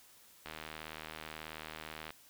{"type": "click train", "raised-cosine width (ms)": 0.3, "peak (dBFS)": -27, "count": 130, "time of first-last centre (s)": [0.46, 2.105], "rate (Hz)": 78.4, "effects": ["white hiss -61 dBFS RMS until 2.29 s"]}